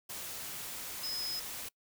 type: tone in noise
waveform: sine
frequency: 5100 Hz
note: D#8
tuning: 42 cents sharp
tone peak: -35 dBFS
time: 1.03-1.4 s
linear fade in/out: 10 ms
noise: white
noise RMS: -42 dBFS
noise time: 0.09-1.69 s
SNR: +4 dB
effects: noise-tail reverb RT60 0.1 s tail -24 dB re dry